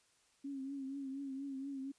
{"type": "tone with vibrato", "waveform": "sine", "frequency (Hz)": 272.8, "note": "C#4", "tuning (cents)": -28, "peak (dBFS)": -40, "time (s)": [0.44, 1.92], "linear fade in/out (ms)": 10, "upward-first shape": "triangle", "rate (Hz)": 4.2, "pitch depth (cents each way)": 63, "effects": ["white hiss -72 dBFS RMS until 1.98 s", "resampled to 22050 Hz"]}